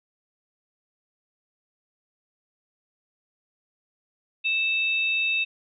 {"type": "tone pair together", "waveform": "sine", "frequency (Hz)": [2637, 3726], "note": ["E7", "A#7"], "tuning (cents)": [0, -2], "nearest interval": "tritone", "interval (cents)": 598, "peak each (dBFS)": [-22, -30], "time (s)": [4.44, 5.45], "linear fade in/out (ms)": 20, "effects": []}